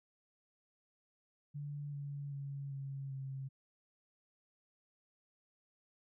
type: tone with pitch steps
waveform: sine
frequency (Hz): 145 / 142.34 / 139.74 / 137.18 / 134.67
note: D3 / C#3 / C#3 / C#3 / C#3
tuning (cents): -22 / +46 / +14 / -18 / -50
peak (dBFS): -40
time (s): 1.54-3.49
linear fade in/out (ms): 20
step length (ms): 390
effects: none